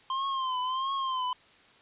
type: tone with vibrato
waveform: square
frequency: 1046.5 Hz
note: C6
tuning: in tune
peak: -29 dBFS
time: 0.1-1.33 s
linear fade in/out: 2 ms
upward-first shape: triangle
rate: 1.5 Hz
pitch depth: 85 cents each way
effects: white hiss -58 dBFS RMS until 1.81 s + resampled to 8000 Hz